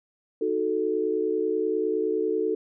sine chord, D# diminished, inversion none, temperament equal, 311.1 / 370 / 440 Hz, D#4 / F#4 / A4, 0 / 0 / 0 cents, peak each -30 / -28 / -25 dBFS, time 0.41-2.55 s, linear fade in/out 5 ms, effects none

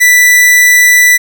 45% pulse tone, 1975.5 Hz, B6, in tune, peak -3 dBFS, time 0-1.18 s, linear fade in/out 20 ms, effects none

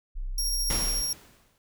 sine tone, 32.07 Hz, C1, 34 cents flat, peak -29 dBFS, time 0.15-1.03 s, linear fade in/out 20 ms
25% pulse tone with tremolo, 5588 Hz, F8, in tune, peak -21 dBFS, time 0.38-1.13 s, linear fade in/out 2 ms, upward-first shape sine, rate 14 Hz, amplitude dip 25%
pink noise with exponential decay, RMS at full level -29 dBFS, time 0.7-1.58 s, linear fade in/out 1 ms, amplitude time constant 190 ms
effects none

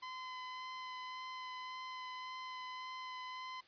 sawtooth tone with vibrato, 1021 Hz, C6, 43 cents flat, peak -40 dBFS, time 0.02-3.61 s, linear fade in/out 10 ms, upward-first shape sine, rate 1.8 Hz, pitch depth 11 cents each way, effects white hiss -65 dBFS RMS until 3.67 s + resampled to 11025 Hz

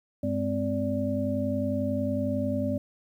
sine tone cluster, 99.9 / 209.4 / 260.4 / 582 Hz, G2 / G#3 / C4 / D5, +33 / +15 / -8 / -16 cents, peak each -32 / -32 / -29 / -31 dBFS, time 0.23-2.78 s, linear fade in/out 5 ms, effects 10-bit

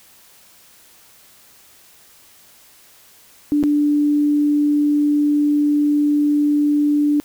sine tone with dropouts, 293.7 Hz, D4, in tune, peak -13 dBFS, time 3.52-7.2 s, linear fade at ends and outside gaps 0 ms, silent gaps 3.629-3.637 s, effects white hiss -49 dBFS RMS until 7.24 s

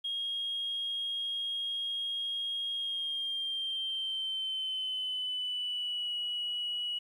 sine tone with pitch glide, 3263 to 2924 Hz, G#7 to F#7, -31 to -21 cents, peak -31 dBFS, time 0.04-6.99 s, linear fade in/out 10 ms, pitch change -190 cents, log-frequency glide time 2.74-6.13 s, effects tanh soft clip ceiling -27 dBFS + 11-bit

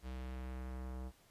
square tone with low-pass filter sweep, 63.9 Hz, C2, 40 cents flat, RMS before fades -44 dBFS, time 0.02-1.12 s, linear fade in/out 50 ms, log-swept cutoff 4400 to 950 Hz, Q 0.95, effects pink hiss -67 dBFS RMS until 1.3 s + resampled to 32000 Hz

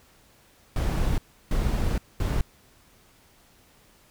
brown noise bursts at uneven times, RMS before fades -24 dBFS, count 3, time 0.76-1.18 / 1.51-1.98 / 2.2-2.41 s, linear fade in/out 2 ms, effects pink hiss -58 dBFS RMS until 4.1 s

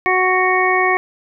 harmonic tone, 370 Hz, F#4, in tune, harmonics 1 / 2 / 3 / 5 / 6, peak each -19 / -19 / -19 / -19 / -19 dBFS, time 0.06-0.97 s, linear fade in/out 0 ms, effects none

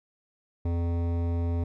sine tone with hard clipping, 85.2 Hz, F2, 42 cents flat, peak -27 dBFS, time 0.65-1.64 s, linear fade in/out 5 ms, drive 15 dB, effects none

